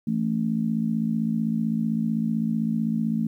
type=harmonic tone; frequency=55.7 Hz; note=A1; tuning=22 cents sharp; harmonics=3 / 4 / 5; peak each=-28 / -23 / -34 dBFS; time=0.07-3.27 s; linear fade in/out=5 ms; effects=10-bit